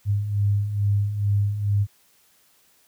sine beating tone pair, 100 / 102.3 Hz, G2 / G#2, +35 / -26 cents, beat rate 2.3 Hz, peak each -27 / -20 dBFS, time 0.05-1.87 s, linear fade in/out 50 ms, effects white hiss -60 dBFS RMS until 2.87 s

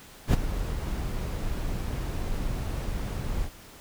brown noise with ADSR envelope, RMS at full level -17 dBFS, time 0.27-3.5 s, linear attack 66 ms, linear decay 18 ms, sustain -13 dB, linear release 55 ms, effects pink hiss -49 dBFS RMS until 3.8 s

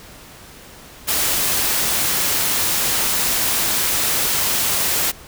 white noise, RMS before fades -19 dBFS, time 1.07-5.12 s, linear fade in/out 20 ms, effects pink hiss -41 dBFS RMS until 5.27 s

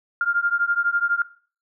sine beating tone pair, 1396.9 / 1408.9 Hz, F6 / F6, 0 / +15 cents, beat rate 12 Hz, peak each -22 dBFS, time 0.21-1.22 s, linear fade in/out 2 ms, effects noise-tail reverb RT60 0.4 s tail -17 dB re dry

